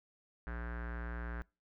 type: tone with low-pass filter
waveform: square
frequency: 58.9 Hz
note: A#1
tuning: 19 cents sharp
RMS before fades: -41 dBFS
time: 0.47-1.42 s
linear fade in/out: 0 ms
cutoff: 1600 Hz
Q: 5.8
effects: noise-tail reverb RT60 0.3 s tail -25 dB re dry